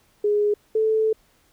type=tone pair in turn; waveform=sine; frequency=415.3 / 438.3 Hz; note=G#4 / A4; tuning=0 / -7 cents; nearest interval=minor second; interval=93 cents; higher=second; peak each=-17 dBFS; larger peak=neither; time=0.24-0.54 / 0.75-1.13 s; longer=second; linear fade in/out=5 ms; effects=pink hiss -61 dBFS RMS until 1.52 s